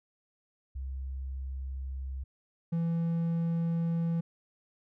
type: tone pair in turn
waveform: sine / triangle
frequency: 66.3 / 167.07 Hz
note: C2 / E3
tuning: +23 / +24 cents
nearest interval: octave + major third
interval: 1601 cents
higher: second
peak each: -34 / -25 dBFS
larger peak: second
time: 0.75-2.24 / 2.72-4.21 s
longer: neither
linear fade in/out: 10 ms
effects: none